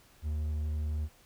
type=tone; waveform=triangle; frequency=76 Hz; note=D#2; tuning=40 cents flat; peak=-28 dBFS; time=0.22-1.09 s; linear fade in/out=50 ms; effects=pink hiss -61 dBFS RMS until 1.25 s